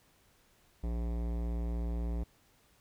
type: tone with hard clipping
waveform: sine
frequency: 58.1 Hz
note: A#1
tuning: 5 cents flat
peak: -34 dBFS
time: 0.83-2.24 s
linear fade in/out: 10 ms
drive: 18 dB
effects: pink hiss -67 dBFS RMS until 2.8 s

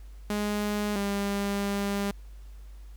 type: tone pair in turn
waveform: sawtooth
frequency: 207.8 / 200.6 Hz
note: G#3 / G3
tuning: +1 / +40 cents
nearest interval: minor second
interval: 61 cents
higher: first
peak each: -23 dBFS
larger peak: neither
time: 0.3-0.96 / 0.96-2.11 s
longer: second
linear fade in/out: 2 ms
effects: added 50 Hz sine -42 dBFS peak until 2.96 s + pink hiss -62 dBFS RMS until 2.96 s

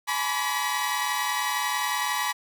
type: tone cluster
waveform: sawtooth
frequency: 845 / 971 / 1011 / 1150 / 1931 Hz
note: G#5 / B5 / B5 / D6 / B6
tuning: +30 / -30 / +40 / -37 / -39 cents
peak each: -28 dBFS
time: 0.07-2.33 s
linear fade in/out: 20 ms
effects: none

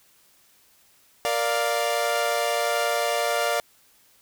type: chord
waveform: sawtooth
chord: Bb major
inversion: none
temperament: equal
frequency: 466.2 / 587.3 / 698.5 Hz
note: Bb4 / D5 / F5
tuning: 0 / 0 / 0 cents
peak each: -25 / -22 / -22 dBFS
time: 1.25-3.6 s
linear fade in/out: 0 ms
effects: white hiss -59 dBFS RMS until 4.21 s

